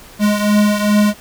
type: beating tone pair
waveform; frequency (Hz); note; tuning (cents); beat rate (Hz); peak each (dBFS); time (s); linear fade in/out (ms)
square; 207.7 / 210.2; G#3 / G#3; 0 / +21; 2.5; -13 / -18; 0.19-1.14; 50
effects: pink hiss -40 dBFS RMS until 1.2 s